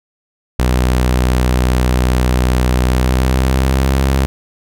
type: tone with pitch glide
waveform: sawtooth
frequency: 62.5 to 66.99 Hz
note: B1 to C2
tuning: +21 to +41 cents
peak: -7 dBFS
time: 0.59-4.26 s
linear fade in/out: 0 ms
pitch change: +120 cents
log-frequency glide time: 2.86-3.96 s
effects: none